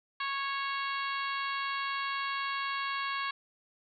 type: harmonic tone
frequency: 552 Hz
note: C#5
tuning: 7 cents flat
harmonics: 2 / 3 / 4 / 5 / 6 / 7 / 8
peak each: -34 / -38 / -40 / -42 / -44 / -45 / -46 dBFS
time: 0.2-3.31 s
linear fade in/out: 5 ms
effects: none